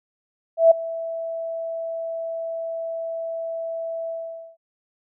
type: tone with ADSR envelope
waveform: sine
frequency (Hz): 659.3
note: E5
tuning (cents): 0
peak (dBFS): -7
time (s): 0.57-4.57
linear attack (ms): 140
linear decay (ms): 9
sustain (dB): -19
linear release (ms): 480
effects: none